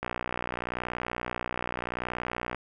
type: click train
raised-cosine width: 0.5 ms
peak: -16 dBFS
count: 154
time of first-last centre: 0.03-2.546 s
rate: 60.8 Hz
effects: none